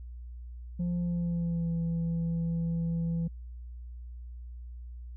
sine tone with pitch glide, 174.61 to 167.01 Hz, F3 to E3, 0 to +23 cents, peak -25 dBFS, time 0.79-3.28 s, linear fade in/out 10 ms, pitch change -77 cents, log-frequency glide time 0.98-1.71 s, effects tanh soft clip ceiling -27 dBFS + added 60 Hz sine -40 dBFS peak until 5.16 s

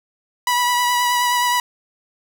sawtooth tone with vibrato, 978 Hz, B5, 17 cents flat, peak -12 dBFS, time 0.47-1.6 s, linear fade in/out 2 ms, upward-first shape triangle, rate 9.5 Hz, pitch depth 21 cents each way, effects none

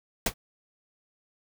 pink noise with exponential decay, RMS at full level -18 dBFS, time 0.26-0.34 s, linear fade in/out 5 ms, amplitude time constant 16 ms, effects none

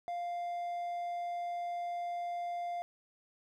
triangle tone, 698.5 Hz, F5, in tune, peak -33 dBFS, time 0.08-2.82 s, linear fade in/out 0 ms, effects none

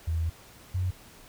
sine tone pair in turn, 81.7 / 91.71 Hz, E2 / F#2, -15 / -15 cents, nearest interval major second, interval 200 cents, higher second, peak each -25 dBFS, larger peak neither, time 0.07-0.3 / 0.74-0.91 s, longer first, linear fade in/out 10 ms, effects pink hiss -52 dBFS RMS until 1.28 s

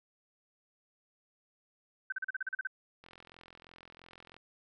sine tone bursts, 1538 Hz, G6, 33 cents flat, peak -32 dBFS, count 10, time 2.1-2.672 s, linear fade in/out 5 ms, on 23 ms, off 38 ms
click train, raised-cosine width 0.3 ms, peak -37 dBFS, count 58, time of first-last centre 3.04-4.366 s, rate 43 Hz
effects none

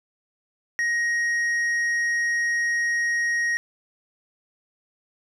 sine tone with tanh clipping, 1880 Hz, A#6, 14 cents sharp, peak -22 dBFS, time 0.79-3.57 s, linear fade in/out 0 ms, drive 6 dB, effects none

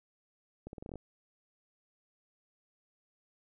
accelerating click train, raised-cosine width 2 ms, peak -30 dBFS, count 9, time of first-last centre 0.67-0.957 s, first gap 61 ms, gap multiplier 0.84, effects none

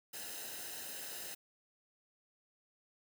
white noise with comb filter, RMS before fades -45 dBFS, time 0.13-1.35 s, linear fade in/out 10 ms, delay 0.88 ms, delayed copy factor -0.65, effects none

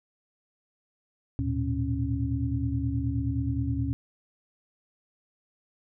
sine tone cluster, 76 / 110.5 / 120 / 274 Hz, D#2 / A2 / B2 / C#4, -40 / +8 / -49 / -20 cents, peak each -31 dBFS, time 1.39-3.93 s, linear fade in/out 0 ms, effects none

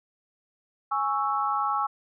sine chord, C# minor, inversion second, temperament equal, 830.6 / 1108.7 / 1318.5 Hz, G#5 / C#6 / E6, 0 / 0 / 0 cents, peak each -28 dBFS, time 0.91-1.87 s, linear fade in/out 10 ms, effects none

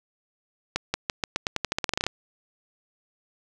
accelerating click train, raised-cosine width 0.2 ms, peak -7 dBFS, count 17, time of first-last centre 0.76-2.066 s, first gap 180 ms, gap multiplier 0.88, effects none

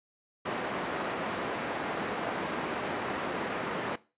pink band-pass noise, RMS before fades -34 dBFS, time 0.45-3.96 s, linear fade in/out 10 ms, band 260 to 1900 Hz, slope 12 dB/octave, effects noise-tail reverb RT60 0.3 s tail -19 dB re dry + resampled to 8000 Hz

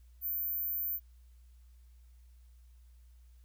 sine tone, 14320 Hz, A9, 29 cents sharp, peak -32 dBFS, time 0.21-1 s, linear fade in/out 50 ms, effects added 60 Hz sine -55 dBFS peak until 3.44 s + white hiss -75 dBFS RMS until 3.44 s

